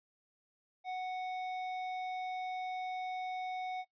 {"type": "tone with hard clipping", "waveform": "sine", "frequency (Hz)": 740, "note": "F#5", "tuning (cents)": 0, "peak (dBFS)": -38, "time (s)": [0.84, 3.85], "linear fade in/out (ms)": 50, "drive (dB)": 10, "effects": ["noise-tail reverb RT60 0.1 s tail -19 dB re dry", "resampled to 11025 Hz"]}